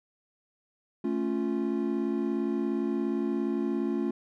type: chord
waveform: triangle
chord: A augmented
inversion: none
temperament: equal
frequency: 220 / 277.2 / 349.2 Hz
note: A3 / C#4 / E#4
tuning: 0 / 0 / 0 cents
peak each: -29 dBFS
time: 1.04-4.11 s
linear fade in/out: 5 ms
effects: none